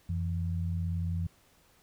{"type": "tone pair together", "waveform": "sine", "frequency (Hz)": [88.79, 167.3], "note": ["F2", "E3"], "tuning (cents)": [29, 26], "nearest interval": "major seventh", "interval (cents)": 1097, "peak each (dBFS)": [-30, -35], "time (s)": [0.09, 1.27], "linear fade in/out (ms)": 5, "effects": ["pink hiss -64 dBFS RMS until 1.82 s"]}